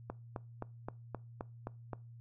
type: click train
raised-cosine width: 1 ms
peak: -25 dBFS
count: 8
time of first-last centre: 0.1-1.932 s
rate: 3.82 Hz
effects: noise-tail reverb RT60 0.3 s tail -22 dB re dry + added 117 Hz sine -50 dBFS peak until 2.2 s